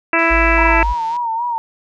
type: harmonic tone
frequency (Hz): 331.3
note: E4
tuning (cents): +9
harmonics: 1 / 2 / 3 / 4 / 5 / 6 / 7 / 8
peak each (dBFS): -20 / -20 / -20 / -20 / -20 / -20 / -20 / -20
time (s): 0.13-0.83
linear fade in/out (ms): 2
type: click train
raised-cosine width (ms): 0.2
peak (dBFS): -22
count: 160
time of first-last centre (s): 0.19-1.165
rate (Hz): 163
type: tone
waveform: sine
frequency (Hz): 51.91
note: G#1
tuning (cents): 0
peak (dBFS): -16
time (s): 0.3-0.94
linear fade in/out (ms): 20
type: tone with vibrato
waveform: sine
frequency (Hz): 932.3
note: A#5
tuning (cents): 0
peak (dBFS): -17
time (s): 0.58-1.58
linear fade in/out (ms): 0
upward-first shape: sine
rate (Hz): 3.7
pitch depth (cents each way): 73
effects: none